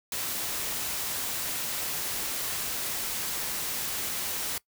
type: noise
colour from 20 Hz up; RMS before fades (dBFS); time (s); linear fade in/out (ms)
white; -32; 0.12-4.58; 2
effects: noise-tail reverb RT60 0.1 s tail -21 dB re dry